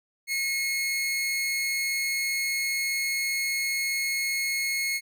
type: tone with amplitude modulation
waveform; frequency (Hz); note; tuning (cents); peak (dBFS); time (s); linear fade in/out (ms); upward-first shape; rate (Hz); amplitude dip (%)
sawtooth; 2171; C#7; -37; -21; 0.27-5.01; 50; sine; 281; 25
effects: none